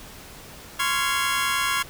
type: chord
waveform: 25% pulse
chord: Db major seventh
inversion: third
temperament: just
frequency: 1039.4 / 1108.7 / 1385.9 / 1663.1 Hz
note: C6 / Db6 / F6 / Ab6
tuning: -12 / 0 / -14 / +2 cents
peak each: -24 dBFS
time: 0.79-1.83 s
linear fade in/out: 10 ms
effects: pink hiss -43 dBFS RMS until 1.89 s